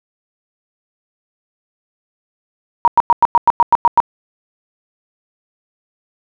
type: tone bursts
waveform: sine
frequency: 945 Hz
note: A#5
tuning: 23 cents sharp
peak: -5 dBFS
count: 10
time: 2.85-4.002 s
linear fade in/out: 0 ms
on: 27 ms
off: 98 ms
effects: none